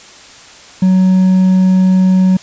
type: tone with hard clipping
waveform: triangle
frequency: 186.4 Hz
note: F#3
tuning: 13 cents sharp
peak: -7 dBFS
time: 0.82-2.37 s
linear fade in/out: 5 ms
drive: 5 dB
effects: white hiss -37 dBFS RMS until 2.42 s + resampled to 16000 Hz